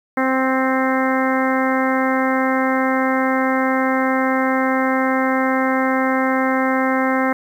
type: harmonic tone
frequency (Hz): 262.3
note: C4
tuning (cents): +4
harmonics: 1 / 2 / 3 / 4 / 5 / 6 / 7 / 8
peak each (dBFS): -19 / -22 / -24 / -25 / -26 / -27 / -27 / -28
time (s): 0.17-7.33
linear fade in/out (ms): 5
effects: 8-bit